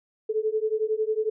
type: beating tone pair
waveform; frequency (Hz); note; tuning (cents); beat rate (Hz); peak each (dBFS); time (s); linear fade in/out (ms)
sine; 429.4 / 440.4; A4 / A4; -42 / +2; 11; -26; 0.29-1.3; 10
effects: none